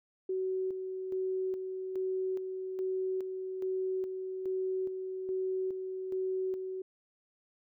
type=tone with tremolo; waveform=sine; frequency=375.7 Hz; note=F#4; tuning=26 cents sharp; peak=-30 dBFS; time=0.29-6.82 s; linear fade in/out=5 ms; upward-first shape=square; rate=1.2 Hz; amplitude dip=45%; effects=none